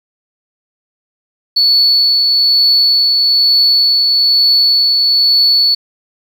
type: tone with tremolo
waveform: sine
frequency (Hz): 4435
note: C#8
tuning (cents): 0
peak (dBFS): -5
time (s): 1.56-5.75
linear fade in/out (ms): 10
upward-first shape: triangle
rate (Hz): 1.1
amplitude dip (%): 30
effects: tanh soft clip ceiling -3 dBFS + 7-bit